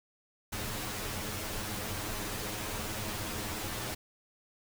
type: noise with comb filter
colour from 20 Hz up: pink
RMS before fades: -37 dBFS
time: 0.52-3.95 s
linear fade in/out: 10 ms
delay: 9.5 ms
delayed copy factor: +0.75
effects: none